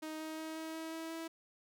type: tone with pitch steps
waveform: sawtooth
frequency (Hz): 312.7 / 315.1 / 317.4 / 319.8 / 322.2 / 324.7 / 327.1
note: D#4 / D#4 / D#4 / D#4 / E4 / E4 / E4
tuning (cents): +9 / +22 / +35 / +48 / -39 / -26 / -13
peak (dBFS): -37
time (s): 0.02-1.28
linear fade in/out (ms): 10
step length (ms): 180
effects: none